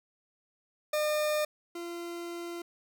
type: tone pair in turn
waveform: 40% pulse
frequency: 605 / 343.4 Hz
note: D#5 / F4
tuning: -49 / -29 cents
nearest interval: minor seventh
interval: 980 cents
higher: first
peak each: -26 / -36 dBFS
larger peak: first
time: 0.93-1.45 / 1.75-2.62 s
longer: second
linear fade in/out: 5 ms
effects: none